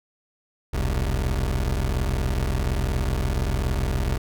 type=tone pair together; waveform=25% pulse; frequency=41.25 / 65.41 Hz; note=E1 / C2; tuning=+2 / 0 cents; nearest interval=minor sixth; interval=798 cents; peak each=-21 dBFS; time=0.73-4.18 s; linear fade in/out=10 ms; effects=none